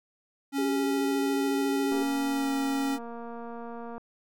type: tone with pitch glide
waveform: square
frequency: 277.2 to 274.3 Hz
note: C#4 to C#4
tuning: 0 to -18 cents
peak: -27 dBFS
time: 0.52-2.99 s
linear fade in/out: 50 ms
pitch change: -18 cents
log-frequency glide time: 2.3-2.5 s
type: tone with vibrato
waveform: sine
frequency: 397.8 Hz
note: G4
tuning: 25 cents sharp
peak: -29 dBFS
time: 0.58-2.03 s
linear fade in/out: 5 ms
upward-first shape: square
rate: 14 Hz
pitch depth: 42 cents each way
type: click train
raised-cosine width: 1 ms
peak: -28 dBFS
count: 483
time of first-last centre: 1.92-3.98 s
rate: 234 Hz
effects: none